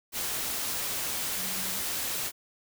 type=tone in noise; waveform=sine; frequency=189 Hz; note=F#3; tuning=37 cents sharp; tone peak=-43 dBFS; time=1.35-1.81 s; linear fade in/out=50 ms; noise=white; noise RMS=-32 dBFS; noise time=0.12-2.32 s; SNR=-14 dB; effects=none